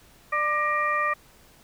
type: harmonic tone with a mistuned harmonic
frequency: 595 Hz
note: D5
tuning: 22 cents sharp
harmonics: 1 / 2 / 3 / 4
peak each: -32 / -24 / -27 / -33 dBFS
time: 0.32-1.14 s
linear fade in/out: 10 ms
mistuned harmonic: 3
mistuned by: +92 cents
effects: pink hiss -55 dBFS RMS until 1.63 s